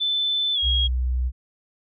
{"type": "tone with pitch glide", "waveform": "sine", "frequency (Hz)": [3520, 3284], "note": ["A7", "G#7"], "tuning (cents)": [0, -20], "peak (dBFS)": -20, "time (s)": [0, 0.88], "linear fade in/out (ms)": 20, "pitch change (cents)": -120, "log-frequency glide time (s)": [0.54, 0.59]}
{"type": "tone", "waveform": "sine", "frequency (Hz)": 62.7, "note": "B1", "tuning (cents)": 27, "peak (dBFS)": -20, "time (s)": [0.62, 1.32], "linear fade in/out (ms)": 50}
{"effects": []}